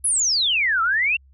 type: exponential two-way sweep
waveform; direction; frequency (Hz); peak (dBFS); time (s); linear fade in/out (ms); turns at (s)
sine; down then up; 11175 to 1294 to 2793; -17; 0.04-1.17; 10; 0.82
effects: added 67 Hz sine -49 dBFS peak until 1.33 s